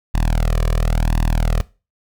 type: tone with flanger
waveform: sawtooth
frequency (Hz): 40.01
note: D#1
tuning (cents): +49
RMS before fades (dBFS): -17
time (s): 0.14-1.61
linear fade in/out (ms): 0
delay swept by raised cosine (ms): 1.1 to 1.75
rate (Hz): 0.95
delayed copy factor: +0.9
effects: noise-tail reverb RT60 0.3 s tail -19 dB re dry